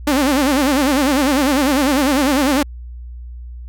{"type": "tone with vibrato", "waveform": "sawtooth", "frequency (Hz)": 277.2, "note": "C#4", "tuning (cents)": 0, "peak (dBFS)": -9, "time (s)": [0.07, 2.63], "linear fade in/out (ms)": 5, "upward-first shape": "sine", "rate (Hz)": 10, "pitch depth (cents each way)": 150, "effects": ["added 60 Hz sine -29 dBFS peak until 3.68 s"]}